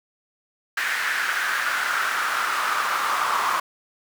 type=noise with high-pass filter sweep; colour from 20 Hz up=brown; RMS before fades=-24 dBFS; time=0.77-3.6 s; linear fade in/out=5 ms; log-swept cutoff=1700 to 1100 Hz; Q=4.2; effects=none